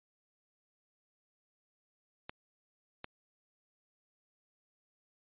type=clicks; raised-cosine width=0.3 ms; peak=-25 dBFS; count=2; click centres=2.295 / 3.044 s; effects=resampled to 8000 Hz